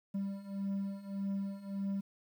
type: beating tone pair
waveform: triangle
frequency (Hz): 196 / 197.7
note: G3 / G3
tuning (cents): 0 / +15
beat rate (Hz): 1.7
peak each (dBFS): -38 / -35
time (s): 0.14-2.01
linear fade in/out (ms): 10
effects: 11-bit